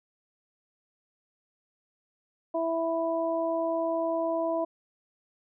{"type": "harmonic tone", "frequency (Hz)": 329.6, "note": "E4", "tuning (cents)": 0, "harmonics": [1, 2, 3], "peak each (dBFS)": [-32, -27, -35], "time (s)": [2.54, 4.65], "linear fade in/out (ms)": 10, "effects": []}